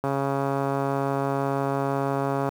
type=click train; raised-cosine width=1 ms; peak=-12 dBFS; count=339; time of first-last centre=0.04-2.489 s; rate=138 Hz; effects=high-pass 60 Hz 12 dB/octave + 7-bit